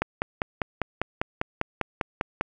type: click train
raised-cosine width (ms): 0.5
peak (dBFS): -9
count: 13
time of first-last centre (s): 0.02-2.41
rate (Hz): 5.02
effects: none